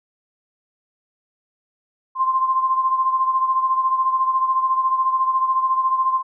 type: beating tone pair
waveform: sine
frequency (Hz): 1046.5 / 1060.5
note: C6 / C6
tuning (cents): 0 / +23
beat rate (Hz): 14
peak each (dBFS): -17 / -24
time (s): 2.15-6.23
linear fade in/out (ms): 50
effects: none